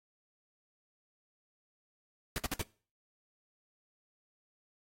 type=noise bursts; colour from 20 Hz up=pink; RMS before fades=-34 dBFS; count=4; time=2.36-2.616 s; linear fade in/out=0 ms; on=22 ms; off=56 ms; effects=noise-tail reverb RT60 0.4 s tail -22 dB re dry + AAC 48 kbps